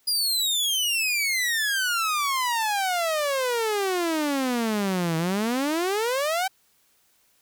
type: exponential two-way sweep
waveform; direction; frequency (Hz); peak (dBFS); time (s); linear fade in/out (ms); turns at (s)
sawtooth; down then up; 4941 to 159.3 to 782; -19; 0.07-6.48; 10; 5.17
effects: white hiss -64 dBFS RMS until 7.41 s